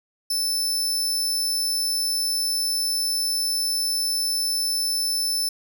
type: tone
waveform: sawtooth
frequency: 5280 Hz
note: E8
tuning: 2 cents sharp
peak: -19 dBFS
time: 0.3-5.49 s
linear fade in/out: 5 ms
effects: none